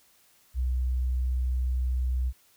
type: tone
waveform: sine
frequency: 63 Hz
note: B1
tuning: 35 cents sharp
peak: -24 dBFS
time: 0.54-2.33 s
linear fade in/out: 50 ms
effects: white hiss -62 dBFS RMS until 2.56 s